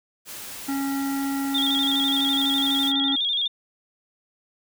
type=noise; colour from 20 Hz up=white; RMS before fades=-37 dBFS; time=0.25-2.93 s; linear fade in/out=50 ms
type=harmonic tone; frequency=275.3 Hz; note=C#4; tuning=12 cents flat; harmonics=1 / 3 / 5 / 7; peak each=-24 / -34 / -38 / -41 dBFS; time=0.68-3.16 s; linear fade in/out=10 ms
type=tone with vibrato; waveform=sine; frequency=3447 Hz; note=A7; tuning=36 cents flat; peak=-21 dBFS; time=1.54-3.48 s; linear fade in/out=10 ms; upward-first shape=square; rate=12 Hz; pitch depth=71 cents each way
effects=none